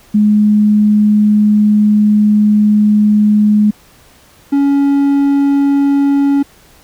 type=tone pair in turn; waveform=sine / triangle; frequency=210 / 280.3 Hz; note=G#3 / C#4; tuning=+19 / +19 cents; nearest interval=perfect fourth; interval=500 cents; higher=second; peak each=-6 dBFS; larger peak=neither; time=0.14-3.71 / 4.52-6.43 s; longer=first; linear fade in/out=10 ms; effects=pink hiss -45 dBFS RMS until 6.83 s